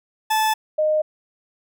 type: tone pair in turn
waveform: 40% pulse / sine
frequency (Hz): 871 / 615.9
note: A5 / D#5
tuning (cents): -18 / -18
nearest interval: tritone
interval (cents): 600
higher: first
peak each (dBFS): -16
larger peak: neither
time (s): 0.3-0.54 / 0.78-1.02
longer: neither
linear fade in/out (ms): 10
effects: none